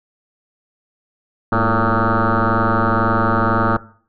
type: tone with frequency modulation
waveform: sine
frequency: 571 Hz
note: D5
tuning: 49 cents flat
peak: -12 dBFS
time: 1.52-3.77 s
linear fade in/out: 5 ms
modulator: 112 Hz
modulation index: 7.7
effects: noise-tail reverb RT60 0.5 s tail -19 dB re dry + tanh soft clip ceiling -8 dBFS